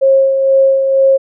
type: tone with tremolo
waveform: sine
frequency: 539 Hz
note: C#5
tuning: 49 cents flat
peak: -5 dBFS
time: 0.01-1.18 s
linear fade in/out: 20 ms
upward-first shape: sine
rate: 2.1 Hz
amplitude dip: 45%
effects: none